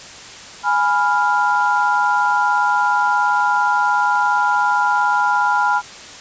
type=chord; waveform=sine; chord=F diminished; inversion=first; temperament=equal; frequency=830.6 / 987.8 / 1396.9 Hz; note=Ab5 / Cb6 / F6; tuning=0 / 0 / 0 cents; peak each=-18 dBFS; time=0.63-5.82 s; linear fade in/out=50 ms; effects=white hiss -36 dBFS RMS until 6.2 s + resampled to 16000 Hz